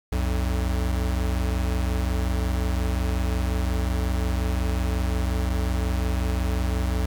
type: tone pair together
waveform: square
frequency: 61.74 / 87.31 Hz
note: B1 / F2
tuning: 0 / 0 cents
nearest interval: tritone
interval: 600 cents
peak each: -24 / -29 dBFS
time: 0.12-7.06 s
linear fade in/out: 5 ms
effects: 8-bit